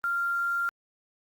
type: tone with quantisation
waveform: sine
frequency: 1389 Hz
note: F6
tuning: 10 cents flat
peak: -25 dBFS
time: 0.04-0.69 s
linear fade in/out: 0 ms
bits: 8
effects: Opus 32 kbps